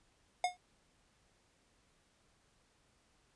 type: tone with exponential decay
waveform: square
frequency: 721 Hz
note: F#5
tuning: 45 cents flat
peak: -27 dBFS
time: 0.44-0.57 s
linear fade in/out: 2 ms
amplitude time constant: 28 ms
effects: pink hiss -72 dBFS RMS until 3.35 s + resampled to 22050 Hz